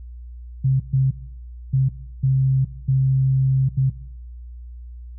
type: tone bursts at uneven times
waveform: sine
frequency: 133 Hz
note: C3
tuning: 29 cents sharp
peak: -14 dBFS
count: 6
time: 0.64-0.8 / 0.93-1.11 / 1.73-1.89 / 2.23-2.65 / 2.88-3.69 / 3.77-3.9 s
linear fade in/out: 10 ms
effects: noise-tail reverb RT60 0.8 s tail -19 dB re dry + added 60 Hz sine -34 dBFS peak until 5.18 s